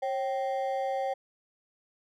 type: ring-modulated tone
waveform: triangle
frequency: 659.3 Hz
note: E5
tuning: in tune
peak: -23 dBFS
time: 0.02-1.14 s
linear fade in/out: 10 ms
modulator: 117 Hz
effects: none